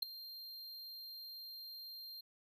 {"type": "tone with ADSR envelope", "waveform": "square", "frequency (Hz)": 4186, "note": "C8", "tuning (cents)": 0, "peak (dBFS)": -29, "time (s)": [0.02, 2.21], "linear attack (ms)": 9, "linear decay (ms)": 3, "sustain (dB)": -19, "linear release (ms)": 8, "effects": []}